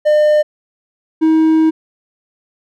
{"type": "tone pair in turn", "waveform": "triangle", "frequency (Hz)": [603, 318.1], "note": ["D5", "D#4"], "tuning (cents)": [46, 38], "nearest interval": "major seventh", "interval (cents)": 1108, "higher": "first", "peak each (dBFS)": -6, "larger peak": "neither", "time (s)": [[0.05, 0.43], [1.21, 1.71]], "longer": "second", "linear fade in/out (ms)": 20, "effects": []}